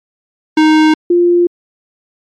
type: tone pair in turn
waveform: square / sine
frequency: 311.1 / 349.2 Hz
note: D#4 / F4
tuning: 0 / 0 cents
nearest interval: major second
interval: 200 cents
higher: second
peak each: -6 dBFS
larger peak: neither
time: 0.57-0.94 / 1.1-1.47 s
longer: neither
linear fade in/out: 5 ms
effects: low-pass 4000 Hz 12 dB/octave + MP3 96 kbps